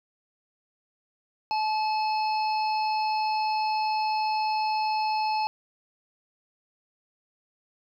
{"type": "harmonic tone", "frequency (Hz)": 863, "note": "A5", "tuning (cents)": -34, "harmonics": [1, 3, 5, 6], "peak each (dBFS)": [-24, -36, -37, -41], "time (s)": [1.51, 5.47], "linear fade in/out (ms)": 0, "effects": ["10-bit"]}